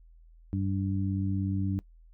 harmonic tone, 96.8 Hz, G2, 21 cents flat, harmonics 1 / 2 / 3, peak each -29 / -32 / -34 dBFS, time 0.53-1.79 s, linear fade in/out 0 ms, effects noise-tail reverb RT60 0.1 s tail -22 dB re dry + added 41 Hz sine -52 dBFS peak until 2.13 s

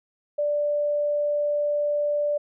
sine tone, 587.3 Hz, D5, in tune, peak -21 dBFS, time 0.38-2.38 s, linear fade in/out 10 ms, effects none

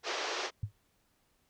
pink band-pass noise, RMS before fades -36 dBFS, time 0.03-0.51 s, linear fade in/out 50 ms, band 360 to 6200 Hz, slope 48 dB/octave
sine tone with exponential decay, 103.83 Hz, G#2, in tune, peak -28 dBFS, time 0.63-0.72 s, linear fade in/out 5 ms, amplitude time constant 19 ms
effects pink hiss -73 dBFS RMS until 1.49 s

